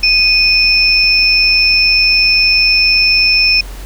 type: tone pair together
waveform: sine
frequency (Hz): 2489 / 5308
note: D#7 / E8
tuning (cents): 0 / +11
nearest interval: octave + minor second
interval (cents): 1311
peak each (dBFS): -10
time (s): 0.03-3.61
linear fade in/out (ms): 5
effects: added 45 Hz sine -25 dBFS peak until 3.85 s + pink hiss -35 dBFS RMS until 3.85 s